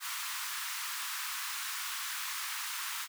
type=high-pass noise; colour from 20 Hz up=pink; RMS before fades=-38 dBFS; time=0-3.08 s; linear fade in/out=50 ms; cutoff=1000 Hz; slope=48 dB/octave; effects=none